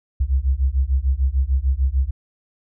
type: beating tone pair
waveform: sine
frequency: 63.2 / 69.9 Hz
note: B1 / C#2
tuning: +41 / +15 cents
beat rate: 6.7 Hz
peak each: -19 dBFS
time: 0.2-2.11 s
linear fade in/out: 10 ms
effects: none